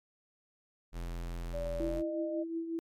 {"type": "tone", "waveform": "square", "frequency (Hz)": 42.75, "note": "F1", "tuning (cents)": -36, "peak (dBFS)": -37, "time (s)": [0.92, 2.03], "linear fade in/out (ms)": 50}
{"type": "tone with pitch glide", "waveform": "sine", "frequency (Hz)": [578, 610.3], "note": ["D5", "D#5"], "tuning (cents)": [-28, -34], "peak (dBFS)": -35, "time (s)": [1.53, 2.44], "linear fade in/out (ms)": 20, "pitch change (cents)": 94, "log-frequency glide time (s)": [1.79, 1.98]}
{"type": "tone with tremolo", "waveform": "sine", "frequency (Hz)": 330.5, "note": "E4", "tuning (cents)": 5, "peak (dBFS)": -31, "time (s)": [1.8, 2.79], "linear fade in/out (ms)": 0, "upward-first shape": "triangle", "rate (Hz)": 5.5, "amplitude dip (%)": 60}
{"effects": ["MP3 96 kbps"]}